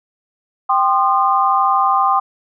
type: chord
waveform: sine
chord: C minor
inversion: second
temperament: equal with one note detuned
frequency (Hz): 784 / 1046.5 / 1218.9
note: G5 / C6 / Eb6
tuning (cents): 0 / 0 / -36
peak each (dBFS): -16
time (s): 0.69-2.2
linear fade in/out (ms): 10
effects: none